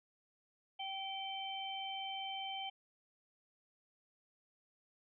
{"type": "harmonic tone", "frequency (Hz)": 775, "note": "G5", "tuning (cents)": -20, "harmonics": [1, 3, 4], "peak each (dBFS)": [-43, -49, -43], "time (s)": [0.79, 2.7], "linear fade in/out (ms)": 10, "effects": []}